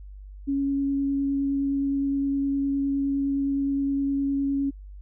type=tone with vibrato; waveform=sine; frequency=277.2 Hz; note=C#4; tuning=in tune; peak=-22 dBFS; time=0.47-4.71 s; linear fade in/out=20 ms; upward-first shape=sine; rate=9.7 Hz; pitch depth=8 cents each way; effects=added 49 Hz sine -39 dBFS peak until 5.01 s